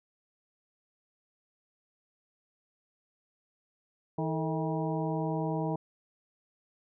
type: harmonic tone with a mistuned harmonic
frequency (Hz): 160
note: D#3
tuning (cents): +49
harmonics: 1 / 2 / 3 / 4 / 5 / 6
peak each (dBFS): -32 / -35 / -37 / -38 / -39 / -40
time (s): 4.18-5.76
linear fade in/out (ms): 5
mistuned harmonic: 3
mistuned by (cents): -110
effects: none